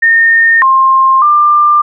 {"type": "tone with pitch steps", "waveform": "sine", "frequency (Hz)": [1829, 1060, 1192], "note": ["A#6", "C6", "D6"], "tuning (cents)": [-33, 22, 25], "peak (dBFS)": -4, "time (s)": [0.02, 1.82], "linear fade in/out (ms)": 10, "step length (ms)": 600, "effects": []}